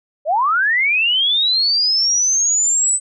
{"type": "linear sweep", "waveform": "sine", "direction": "up", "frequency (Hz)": [560, 8090], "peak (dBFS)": -13, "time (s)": [0.25, 3], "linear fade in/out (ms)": 50, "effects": []}